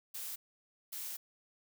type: noise bursts at uneven times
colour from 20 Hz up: blue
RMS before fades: -42 dBFS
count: 2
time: 0.14-0.36 / 0.92-1.17 s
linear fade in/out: 10 ms
effects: none